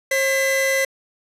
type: tone pair together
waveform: 45% pulse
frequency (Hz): 538 / 2015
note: C5 / B6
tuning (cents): +48 / +34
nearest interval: octave + major seventh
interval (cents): 2286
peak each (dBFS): -20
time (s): 0.11-0.85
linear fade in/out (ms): 5
effects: resampled to 32000 Hz